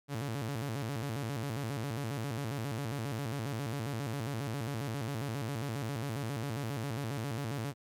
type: tone with vibrato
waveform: sawtooth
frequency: 126 Hz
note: B2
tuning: 35 cents sharp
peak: -30 dBFS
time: 0.08-7.74 s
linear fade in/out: 50 ms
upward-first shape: square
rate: 7.4 Hz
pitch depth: 210 cents each way
effects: MP3 96 kbps